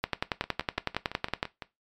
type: two click trains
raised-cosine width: 0.3 ms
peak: -20 / -10 dBFS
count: 8 / 16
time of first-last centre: 0.44-1.622 / 0.04-1.429 s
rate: 5.92 / 10.8 Hz
effects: noise-tail reverb RT60 0.2 s tail -17 dB re dry + MP3 96 kbps